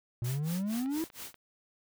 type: exponential sweep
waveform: triangle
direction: up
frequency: 116.54 to 334.7 Hz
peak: -28 dBFS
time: 0.22-1.04 s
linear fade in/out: 0 ms
type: noise with tremolo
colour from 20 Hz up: white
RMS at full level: -42 dBFS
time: 0.24-1.36 s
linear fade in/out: 5 ms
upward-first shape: sine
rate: 4.3 Hz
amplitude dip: 100%
type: click train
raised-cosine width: 0.3 ms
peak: -34 dBFS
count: 5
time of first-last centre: 0.86-1.343 s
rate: 8.28 Hz
effects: none